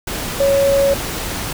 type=tone in noise; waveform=sine; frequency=554.4 Hz; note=C#5; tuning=in tune; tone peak=-11 dBFS; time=0.4-0.94 s; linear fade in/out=5 ms; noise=pink; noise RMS=-24 dBFS; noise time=0.07-1.53 s; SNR=+10 dB; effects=none